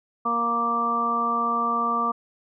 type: harmonic tone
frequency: 234.3 Hz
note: A#3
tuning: 9 cents sharp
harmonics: 1 / 2 / 3 / 4 / 5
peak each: -31 / -34 / -32 / -32 / -22 dBFS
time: 0.25-2.12 s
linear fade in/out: 10 ms
effects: none